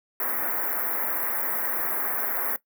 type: band-stop noise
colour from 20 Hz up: white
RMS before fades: -27 dBFS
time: 0.2-2.56 s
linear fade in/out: 2 ms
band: 2000 to 12000 Hz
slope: 48 dB/octave
effects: noise-tail reverb RT60 0.1 s tail -17 dB re dry + high-pass 300 Hz 12 dB/octave